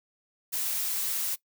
blue noise, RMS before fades -30 dBFS, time 0.52-1.36 s, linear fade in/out 20 ms, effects noise-tail reverb RT60 0.1 s tail -20 dB re dry

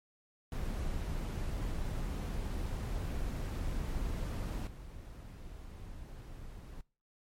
brown noise with level steps, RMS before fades -36 / -47 dBFS, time 0.52-6.81 s, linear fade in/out 2 ms, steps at 4.67 s, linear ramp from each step 2 ms, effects noise-tail reverb RT60 0.4 s tail -23 dB re dry + MP3 64 kbps

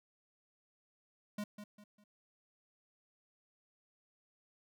square tone with echo, 207.7 Hz, G#3, in tune, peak -38 dBFS, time 1.38-1.44 s, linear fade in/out 5 ms, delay 200 ms, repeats 3, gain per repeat -9 dB, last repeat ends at 2.04 s, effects none

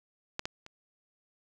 clicks, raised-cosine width 0.2 ms, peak -15 / -16 / -29 dBFS, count 3, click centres 0.394 / 0.455 / 0.664 s, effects none

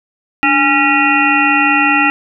harmonic tone with a mistuned harmonic, 274.5 Hz, C#4, 17 cents flat, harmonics 1 / 3 / 5 / 7 / 9 / 10, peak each -16 / -16 / -16 / -16 / -16 / -16 dBFS, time 0.43-2.1 s, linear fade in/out 0 ms, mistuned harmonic 1, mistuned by +110 cents, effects none

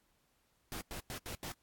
pink noise bursts at uneven times, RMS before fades -43 dBFS, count 5, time 0.72-0.81 / 0.91-1 / 1.1-1.18 / 1.26-1.35 / 1.43-1.52 s, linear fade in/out 0 ms, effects pink hiss -75 dBFS RMS until 1.62 s + AAC 64 kbps

